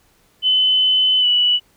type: tone with pitch glide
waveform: sine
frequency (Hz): 3029 to 2953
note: F#7 to F#7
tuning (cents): +40 to -4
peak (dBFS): -12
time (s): 0.42-1.6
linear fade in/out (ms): 50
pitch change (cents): -44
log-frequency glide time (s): 1.2-1.26
effects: pink hiss -57 dBFS RMS until 1.76 s